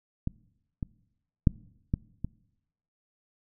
clicks, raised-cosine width 5 ms, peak -16 / -19 / -6 / -13 / -19 dBFS, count 5, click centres 0.274 / 0.828 / 1.472 / 1.939 / 2.246 s, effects noise-tail reverb RT60 0.9 s tail -23 dB re dry

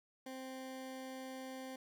20% pulse tone, 261.6 Hz, C4, in tune, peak -40 dBFS, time 0.26-1.76 s, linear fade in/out 5 ms, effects none

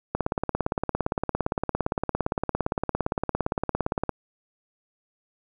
click train, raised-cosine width 1 ms, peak -10 dBFS, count 70, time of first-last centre 0.15-4.093 s, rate 17.5 Hz, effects none

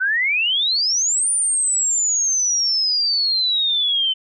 sine exponential two-way sweep, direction up then down, 1480 to 9397 to 3049 Hz, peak -16 dBFS, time 0-4.14 s, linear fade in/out 20 ms, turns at 1.3 s, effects none

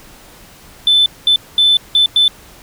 sine tone bursts at uneven times, 3520 Hz, A7, in tune, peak -6 dBFS, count 5, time 0.87-1.06 / 1.27-1.36 / 1.58-1.77 / 1.95-2.06 / 2.16-2.28 s, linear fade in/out 2 ms, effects tanh soft clip ceiling -4 dBFS + pink hiss -41 dBFS RMS until 2.62 s

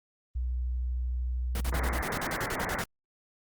sine tone with vibrato, 61.74 Hz, B1, in tune, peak -28 dBFS, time 0.35-2.02 s, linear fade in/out 10 ms, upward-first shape sine, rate 13 Hz, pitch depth 11 cents each way
pink noise bursts, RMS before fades -35 dBFS, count 14, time 1.55-2.84 s, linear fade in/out 2 ms, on 55 ms, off 40 ms
white low-pass noise, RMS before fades -34 dBFS, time 1.72-2.82 s, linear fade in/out 5 ms, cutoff 2100 Hz, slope 96 dB/octave
effects Opus 24 kbps

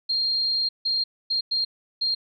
sine tone bursts at uneven times, 4210 Hz, C8, 10 cents sharp, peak -21 dBFS, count 5, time 0.09-0.69 / 0.85-1.04 / 1.3-1.41 / 1.51-1.65 / 2.01-2.15 s, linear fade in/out 10 ms, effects none

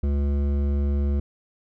sine tone with hard clipping, 70.9 Hz, C#2, 40 cents sharp, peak -22 dBFS, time 0.03-1.2 s, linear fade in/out 5 ms, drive 12 dB, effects none

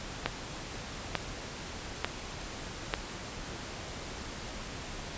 click train, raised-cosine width 0.3 ms, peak -11 dBFS, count 4, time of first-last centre 0.26-2.939 s, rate 1.12 Hz, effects pink hiss -41 dBFS RMS until 5.17 s + resampled to 16000 Hz

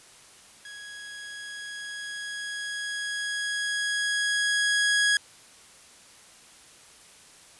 sawtooth tone with level ramp, 1661.2 Hz, G#6, in tune, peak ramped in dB -37 to -16 dBFS, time 0.65-5.17 s, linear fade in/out 2 ms, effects white hiss -52 dBFS RMS until 7.59 s + resampled to 24000 Hz

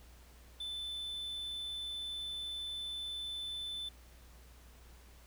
triangle tone, 3520 Hz, A7, in tune, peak -37 dBFS, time 0.6-3.89 s, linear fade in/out 5 ms, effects added 60 Hz sine -56 dBFS peak until 5.26 s + pink hiss -62 dBFS RMS until 5.26 s

